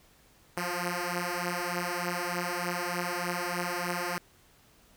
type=beating tone pair; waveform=5% pulse; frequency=174.61 / 177.91 Hz; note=F3 / F3; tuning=0 / +32 cents; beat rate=3.3 Hz; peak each=-22 dBFS; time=0.57-4.18 s; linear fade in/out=2 ms; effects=pink hiss -61 dBFS RMS until 4.96 s